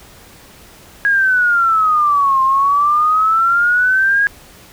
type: exponential two-way sweep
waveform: sine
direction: down then up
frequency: 1654 to 1054 to 1654 Hz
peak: -10 dBFS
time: 1.05-4.27 s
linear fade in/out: 0 ms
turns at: 2.42 s
effects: pink hiss -42 dBFS RMS until 4.72 s